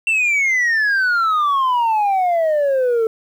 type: exponential sweep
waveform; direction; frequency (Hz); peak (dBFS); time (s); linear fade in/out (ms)
sine; down; 2722 to 440; -11; 0.07-3.07; 2
effects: tanh soft clip ceiling -13 dBFS + 8-bit